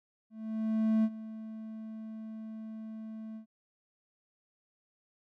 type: tone with ADSR envelope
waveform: triangle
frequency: 220 Hz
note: A3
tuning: in tune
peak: -21 dBFS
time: 0.3-3.46 s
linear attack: 740 ms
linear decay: 51 ms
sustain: -17 dB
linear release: 100 ms
effects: none